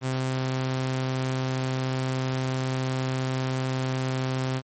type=tone; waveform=sawtooth; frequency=130.4 Hz; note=C3; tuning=5 cents flat; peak=-21 dBFS; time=0.01-4.62 s; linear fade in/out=50 ms; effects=MP3 32 kbps